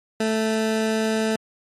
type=tone; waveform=20% pulse; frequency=220 Hz; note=A3; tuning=in tune; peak=-15 dBFS; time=0.2-1.36 s; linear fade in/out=5 ms; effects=low-pass 10000 Hz 12 dB/octave + MP3 64 kbps